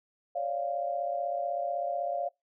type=tone cluster; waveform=sine; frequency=551 / 587 / 696 Hz; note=C#5 / D5 / F5; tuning=-11 / -1 / -6 cents; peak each=-36 / -35 / -31 dBFS; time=0.35-2.29 s; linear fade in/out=10 ms; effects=noise-tail reverb RT60 0.2 s tail -26 dB re dry